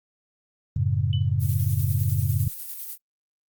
sine chord, F# minor, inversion none, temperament equal, 92.5 / 110 / 138.59 Hz, F#2 / A2 / C#3, 0 / 0 / 0 cents, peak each -25 dBFS, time 0.76-2.48 s, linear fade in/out 5 ms
sine tone with exponential decay, 2990 Hz, F#7, 17 cents sharp, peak -30 dBFS, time 1.13-1.32 s, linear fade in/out 1 ms, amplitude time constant 40 ms
violet noise with tremolo, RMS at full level -34 dBFS, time 1.39-2.98 s, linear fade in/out 50 ms, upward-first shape square, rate 10 Hz, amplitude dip 35%
effects noise-tail reverb RT60 0.1 s tail -22 dB re dry + Opus 32 kbps

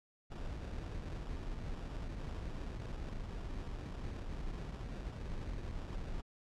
brown noise with sample-and-hold, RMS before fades -42 dBFS, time 0.3-6.22 s, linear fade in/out 20 ms, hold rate 2100 Hz, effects low-pass 6000 Hz 12 dB/octave

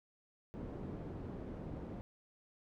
white low-pass noise, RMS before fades -45 dBFS, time 0.54-2.01 s, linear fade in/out 0 ms, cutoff 320 Hz, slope 12 dB/octave, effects none

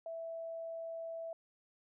sine tone, 659.3 Hz, E5, in tune, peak -40 dBFS, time 0.06-1.33 s, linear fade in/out 2 ms, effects none

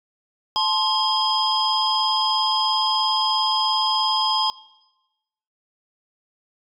sine tone cluster, 870 / 1047 / 3233 / 5010 Hz, A5 / C6 / G#7 / D#8, -20 / +1 / -47 / +11 cents, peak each -23 dBFS, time 0.56-4.5 s, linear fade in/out 0 ms, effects noise-tail reverb RT60 1.0 s tail -20 dB re dry + tanh soft clip ceiling -10 dBFS

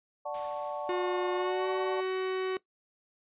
sine chord, D major seventh, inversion none, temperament equal, 587.3 / 740 / 880 / 1108.7 Hz, D5 / F#5 / A5 / C#6, 0 / 0 / 0 / 0 cents, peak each -36 / -39 / -39 / -42 dBFS, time 0.25-2.01 s, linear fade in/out 10 ms
white noise with exponential decay, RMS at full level -46 dBFS, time 0.34-2.09 s, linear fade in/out 5 ms, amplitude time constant 380 ms
45% pulse tone with pitch glide, 360 to 375.3 Hz, F#4 to F#4, -47 to +25 cents, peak -29 dBFS, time 0.89-2.57 s, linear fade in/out 2 ms, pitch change +72 cents, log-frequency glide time 1.34-1.68 s
effects noise-tail reverb RT60 0.1 s tail -19 dB re dry + resampled to 8000 Hz

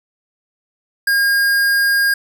square tone, 1620 Hz, G#6, 43 cents flat, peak -13 dBFS, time 1.07-2.14 s, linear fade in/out 5 ms, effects none

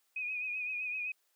sine tone with vibrato, 2489 Hz, D#7, in tune, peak -34 dBFS, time 0.16-1.12 s, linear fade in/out 5 ms, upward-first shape triangle, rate 7.8 Hz, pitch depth 55 cents each way, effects white hiss -75 dBFS RMS until 1.35 s + high-pass 400 Hz 12 dB/octave

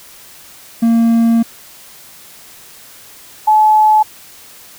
triangle / sine tone pair in turn, 230 / 859.4 Hz, A#3 / A5, -23 / -41 cents, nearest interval octave + major seventh, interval 2282 cents, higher second, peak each -6 dBFS, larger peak neither, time 0.82-1.43 / 3.47-4.03 s, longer first, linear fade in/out 10 ms, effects white hiss -39 dBFS RMS until 4.78 s

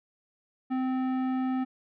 sine tone with tanh clipping, 258.9 Hz, C4, 18 cents flat, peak -28 dBFS, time 0.7-1.65 s, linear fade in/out 20 ms, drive 14 dB, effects none

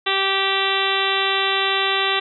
harmonic tone, 389 Hz, G4, 13 cents flat, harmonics 1 / 2 / 3 / 4 / 5 / 6 / 7 / 8 / 9 / 10, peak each -26 / -27 / -25 / -29 / -26 / -30 / -26 / -28 / -25 / -28 dBFS, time 0.06-2.2 s, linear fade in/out 10 ms, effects none

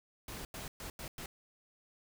pink noise bursts at uneven times, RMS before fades -44 dBFS, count 5, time 0.28-0.45 / 0.54-0.68 / 0.8-0.9 / 0.99-1.08 / 1.18-1.26 s, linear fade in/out 2 ms, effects none

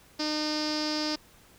sawtooth tone with low-pass filter, 304.5 Hz, D#4, 37 cents flat, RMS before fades -30 dBFS, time 0.19-1.16 s, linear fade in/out 10 ms, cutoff 5000 Hz, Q 9.9, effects pink hiss -57 dBFS RMS until 1.58 s

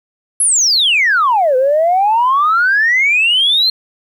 sine exponential two-way sweep, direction down then up, 11175 to 501 to 4232 Hz, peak -8 dBFS, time 0.4-3.7 s, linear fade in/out 5 ms, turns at 1.56 s, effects tanh soft clip ceiling -5 dBFS + 8-bit

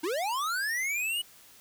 square linear sweep, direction up, 293.2 to 2960 Hz, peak -29 dBFS, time 0.03-1.22 s, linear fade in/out 10 ms, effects white hiss -55 dBFS RMS until 1.6 s

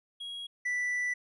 triangle tone pair in turn, 3300 / 1973.2 Hz, G#7 / B6, -12 / -2 cents, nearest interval major sixth, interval 890 cents, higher first, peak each -36 / -27 dBFS, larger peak second, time 0.2-0.47 / 0.65-1.14 s, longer second, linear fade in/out 10 ms, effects resampled to 24000 Hz

